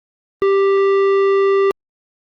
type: tone with tanh clipping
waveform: sine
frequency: 392.8 Hz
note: G4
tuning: 4 cents sharp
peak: -13 dBFS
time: 0.42-1.71 s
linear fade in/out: 0 ms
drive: 13 dB
effects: Opus 24 kbps